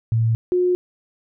sine tone pair in turn, 113.5 / 360.3 Hz, A#2 / F#4, -46 / -46 cents, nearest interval octave + minor sixth, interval 2000 cents, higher second, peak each -15 dBFS, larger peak neither, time 0.12-0.35 / 0.52-0.75 s, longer neither, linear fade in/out 0 ms, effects none

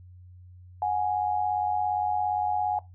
sine tone pair together, 733.2 / 830.6 Hz, F#5 / G#5, -16 / 0 cents, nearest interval major second, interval 216 cents, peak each -27 / -26 dBFS, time 0.82-2.79 s, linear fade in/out 2 ms, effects noise-tail reverb RT60 0.2 s tail -19 dB re dry + added 90 Hz sine -46 dBFS peak until 2.94 s

